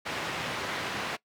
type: band-pass noise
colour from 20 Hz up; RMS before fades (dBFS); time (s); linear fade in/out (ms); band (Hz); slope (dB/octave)
white; -34; 0.05-1.17; 20; 100 to 2400; 12
effects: noise-tail reverb RT60 0.1 s tail -20 dB re dry